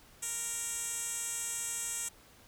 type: tone with band-pass filter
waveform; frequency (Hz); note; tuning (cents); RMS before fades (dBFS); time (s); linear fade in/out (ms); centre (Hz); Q
10% pulse; 466.2; A#4; 0; -37; 0.22-2.09; 10; 8700; 5.3
effects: pink hiss -59 dBFS RMS until 2.47 s